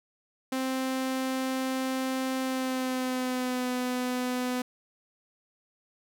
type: tone with pitch glide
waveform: sawtooth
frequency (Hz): 261.6 to 250.4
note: C4 to B3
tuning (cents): 0 to +24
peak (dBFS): -24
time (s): 0.52-4.62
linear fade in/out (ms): 5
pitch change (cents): -76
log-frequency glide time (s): 2.41-3.7
effects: none